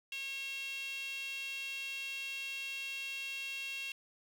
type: tone with high-pass filter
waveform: sawtooth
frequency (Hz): 545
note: C#5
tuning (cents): -29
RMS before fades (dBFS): -41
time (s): 0.12-3.92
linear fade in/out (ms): 2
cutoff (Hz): 2800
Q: 8
effects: none